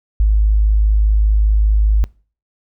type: tone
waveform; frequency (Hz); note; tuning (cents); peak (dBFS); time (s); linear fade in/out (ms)
sine; 52.5; G#1; +19; -9; 0.2-2.04; 0
effects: noise-tail reverb RT60 0.4 s tail -24 dB re dry